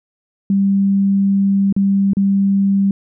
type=tone with dropouts; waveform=sine; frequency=196.9 Hz; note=G3; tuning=8 cents sharp; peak=-11 dBFS; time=0.5-2.91 s; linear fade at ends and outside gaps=2 ms; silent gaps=1.726-1.764 / 2.134-2.169 s; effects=none